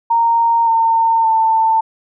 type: tone with pitch steps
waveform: sine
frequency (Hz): 926 / 909 / 892.4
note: A#5 / A#5 / A5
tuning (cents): -12 / -44 / +24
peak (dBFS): -10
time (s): 0.1-1.81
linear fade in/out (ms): 10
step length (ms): 570
effects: none